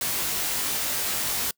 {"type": "noise with comb filter", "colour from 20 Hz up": "white", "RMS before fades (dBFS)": -27, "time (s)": [0.01, 1.51], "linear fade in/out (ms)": 2, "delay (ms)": 20, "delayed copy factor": 0.75, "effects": ["noise-tail reverb RT60 0.1 s tail -26 dB re dry"]}